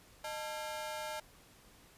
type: ring-modulated tone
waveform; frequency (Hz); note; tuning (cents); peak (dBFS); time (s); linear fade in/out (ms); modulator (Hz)
sawtooth; 750; F#5; +23; -32; 0.24-1.2; 5; 135
effects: pink hiss -61 dBFS RMS until 1.97 s + resampled to 32000 Hz